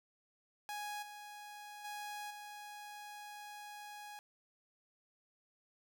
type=tone with level steps; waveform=sawtooth; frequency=830.6 Hz; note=G#5; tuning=in tune; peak=-37 / -45 / -39 / -44 dBFS; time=0.69-4.19 s; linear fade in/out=0 ms; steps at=1.02 / 1.84 / 2.3 s; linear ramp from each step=10 ms; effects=none